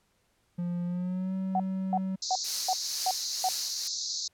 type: tone with pitch glide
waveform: triangle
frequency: 174.9 to 189.63 Hz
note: F3 to F#3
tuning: +3 to +43 cents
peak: -27 dBFS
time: 0.58-2.16 s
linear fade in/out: 10 ms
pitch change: +140 cents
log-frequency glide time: 0.85-1.34 s
type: tone bursts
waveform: sine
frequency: 747 Hz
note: F#5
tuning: 16 cents sharp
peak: -24 dBFS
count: 6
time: 1.55-3.488 s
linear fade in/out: 2 ms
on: 48 ms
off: 330 ms
type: band-pass noise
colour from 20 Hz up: pink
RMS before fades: -34 dBFS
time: 2.22-4.28 s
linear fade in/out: 5 ms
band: 4000 to 6800 Hz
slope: 96 dB/octave
type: noise with tremolo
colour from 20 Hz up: blue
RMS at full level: -33 dBFS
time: 2.44-3.88 s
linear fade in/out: 5 ms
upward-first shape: triangle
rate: 2.1 Hz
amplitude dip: 70%
effects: pink hiss -71 dBFS RMS until 4.33 s + low-pass 12000 Hz 12 dB/octave